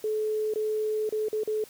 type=tone with dropouts; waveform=sine; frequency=430.5 Hz; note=A4; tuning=38 cents flat; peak=-25 dBFS; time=0.04-1.64 s; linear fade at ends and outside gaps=2 ms; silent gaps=0.538-0.558 / 1.092-1.124 / 1.285-1.329 / 1.435-1.475 s; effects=white hiss -52 dBFS RMS until 1.69 s